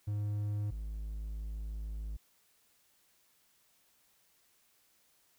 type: tone pair in turn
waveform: triangle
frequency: 103.83 / 53.22 Hz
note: G#2 / G#1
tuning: 0 / +43 cents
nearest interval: octave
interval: 1157 cents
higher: first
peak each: -30 / -35 dBFS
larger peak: first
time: 0.07-0.71 / 0.71-2.17 s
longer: second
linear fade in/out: 10 ms
effects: white hiss -70 dBFS RMS until 5.38 s